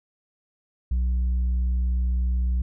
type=tone with tanh clipping; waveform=sine; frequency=61.6 Hz; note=B1; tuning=4 cents flat; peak=-21 dBFS; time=0.91-2.62 s; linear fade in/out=5 ms; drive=3 dB; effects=none